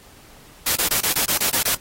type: noise bursts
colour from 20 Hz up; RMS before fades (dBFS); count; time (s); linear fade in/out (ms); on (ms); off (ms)
white; -20; 9; 0.66-1.75; 5; 98; 26
effects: pink hiss -48 dBFS RMS until 1.8 s + AAC 48 kbps